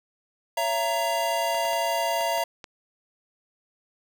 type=chord; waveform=square; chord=A# diminished; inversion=first; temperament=just; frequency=559.4 / 671.3 / 932.3 Hz; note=C#5 / E5 / A#5; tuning=+16 / +31 / 0 cents; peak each=-33 / -27 / -28 dBFS; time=0.57-2.44 s; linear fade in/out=5 ms
type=clicks; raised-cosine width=0.2 ms; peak=-22 dBFS; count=6; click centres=1.547 / 1.652 / 1.732 / 2.209 / 2.379 / 2.642 s
effects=none